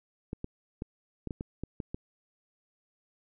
clicks, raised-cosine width 3 ms, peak -22 dBFS, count 9, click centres 0.331 / 0.444 / 0.821 / 1.273 / 1.308 / 1.409 / 1.636 / 1.802 / 1.945 s, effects none

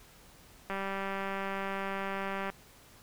click train, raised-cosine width 0.5 ms, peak -21 dBFS, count 352, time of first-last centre 0.7-2.5 s, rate 195 Hz, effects pink hiss -57 dBFS RMS until 3.02 s

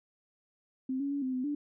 sine tone with pitch steps, 261 / 280.1 / 283.3 / 259 / 254.8 / 291.6 Hz, C4 / C#4 / C#4 / C4 / C4 / D4, -4 / +18 / +38 / -17 / -46 / -12 cents, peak -30 dBFS, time 0.89-1.55 s, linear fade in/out 5 ms, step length 110 ms, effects none

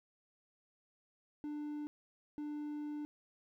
triangle tone bursts at uneven times, 296.9 Hz, D4, 19 cents sharp, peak -37 dBFS, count 2, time 1.44-1.87 / 2.38-3.05 s, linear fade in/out 0 ms, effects 13-bit

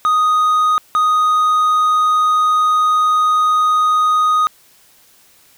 triangle tone pair in turn, 1244.5 / 1244.5 Hz, D#6 / D#6, 0 / 0 cents, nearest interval unison, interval 0 cents, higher neither, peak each -9 dBFS, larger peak neither, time 0.05-0.78 / 0.95-4.47 s, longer second, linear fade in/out 0 ms, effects white hiss -50 dBFS RMS until 5.57 s

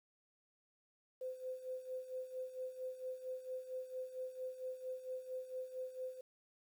sine tone with tremolo, 513 Hz, C5, 34 cents flat, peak -39 dBFS, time 1.21-6.21 s, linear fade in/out 5 ms, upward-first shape sine, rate 4.4 Hz, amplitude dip 75%, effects 11-bit

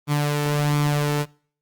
sawtooth tone with flanger, 146.83 Hz, D3, in tune, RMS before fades -21 dBFS, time 0.07-1.26 s, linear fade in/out 50 ms, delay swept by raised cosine 0.87 to 2.27 ms, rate 1.4 Hz, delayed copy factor +0.5, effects noise-tail reverb RT60 0.5 s tail -25 dB re dry + Opus 32 kbps

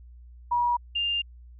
sine tone pair in turn, 962 / 2801 Hz, B5 / F7, -46 / +4 cents, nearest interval octave + perfect fifth, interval 1850 cents, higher second, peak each -21 / -24 dBFS, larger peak first, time 0.51-0.77 / 0.95-1.22 s, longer second, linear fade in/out 10 ms, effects added 60 Hz sine -45 dBFS peak until 1.59 s

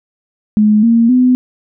sine tone with pitch steps, 211.9 / 231.1 / 252 Hz, G#3 / A#3 / B3, +35 / -15 / +35 cents, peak -6 dBFS, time 0.57-1.35 s, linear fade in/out 0 ms, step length 260 ms, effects none

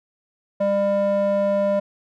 square tone with band-pass filter, 200 Hz, G3, 35 cents sharp, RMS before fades -20 dBFS, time 0.6-1.8 s, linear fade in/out 10 ms, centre 560 Hz, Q 3.2, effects none

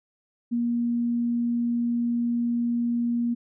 sine tone, 237.2 Hz, A#3, 30 cents sharp, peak -22 dBFS, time 0.51-3.35 s, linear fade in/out 20 ms, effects none

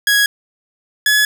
sawtooth tone pair in turn, 1661.2 / 1699 Hz, G#6 / G#6, 0 / +39 cents, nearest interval unison, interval 39 cents, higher second, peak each -7 dBFS, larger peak neither, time 0.07-0.26 / 1.06-1.25 s, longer neither, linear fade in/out 2 ms, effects none

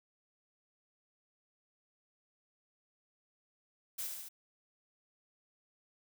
blue noise with echo, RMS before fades -39 dBFS, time 3.98-4.07 s, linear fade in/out 10 ms, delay 73 ms, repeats 3, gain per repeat -3 dB, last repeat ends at 4.289 s, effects none

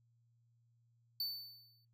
square tone with exponential decay, 4520 Hz, C#8, 33 cents sharp, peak -35 dBFS, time 1.2-1.85 s, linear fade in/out 2 ms, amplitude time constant 140 ms, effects noise-tail reverb RT60 0.1 s tail -21 dB re dry + added 117 Hz sine -70 dBFS peak until 1.93 s

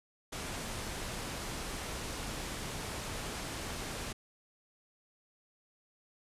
pink low-pass noise, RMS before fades -40 dBFS, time 0.32-4.13 s, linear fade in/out 10 ms, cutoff 11000 Hz, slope 24 dB/octave, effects resampled to 32000 Hz

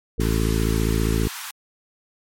harmonic tone, 55 Hz, A1, in tune, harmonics 1 / 2 / 3 / 4 / 5 / 6 / 7 / 8, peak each -22 / -25 / -27 / -28 / -29 / -30 / -30 / -31 dBFS, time 0.18-1.28 s, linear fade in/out 10 ms
pink high-pass noise, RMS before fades -34 dBFS, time 0.2-1.51 s, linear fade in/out 5 ms, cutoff 880 Hz, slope 48 dB/octave
effects MP3 64 kbps

